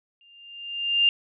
sine tone with exponential growth, 2799 Hz, F7, 3 cents sharp, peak -14 dBFS, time 0.21-1.09 s, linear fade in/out 1 ms, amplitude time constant 190 ms, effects none

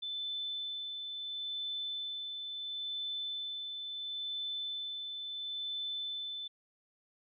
sine tone with tremolo, 3520 Hz, A7, in tune, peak -35 dBFS, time 0.02-6.48 s, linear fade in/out 10 ms, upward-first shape sine, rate 0.73 Hz, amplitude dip 35%, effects none

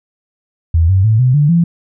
sine tone with pitch steps, 82.41 / 95.21 / 110 / 127.09 / 146.84 / 169.65 Hz, E2 / G2 / A2 / C3 / D3 / F3, 0 / -50 / 0 / -50 / 0 / -50 cents, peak -7 dBFS, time 0.74-1.64 s, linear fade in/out 5 ms, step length 150 ms, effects none

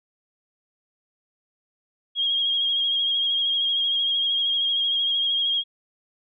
sine tone with vibrato, 3259 Hz, G#7, 33 cents flat, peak -20 dBFS, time 2.15-5.64 s, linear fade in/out 50 ms, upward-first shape sine, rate 13 Hz, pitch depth 32 cents each way, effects none

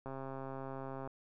click train, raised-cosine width 1 ms, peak -30 dBFS, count 137, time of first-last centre 0.06-1.075 s, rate 134 Hz, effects none

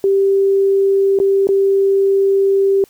sine tone with dropouts, 392 Hz, G4, in tune, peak -10 dBFS, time 0.04-2.84 s, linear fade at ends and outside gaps 1 ms, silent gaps 1.189-1.2 / 1.471-1.489 s, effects white hiss -51 dBFS RMS until 2.89 s

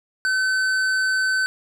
sine tone with hard clipping, 1525 Hz, G6, 48 cents flat, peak -20 dBFS, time 0.25-1.46 s, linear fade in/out 0 ms, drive 10 dB, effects none

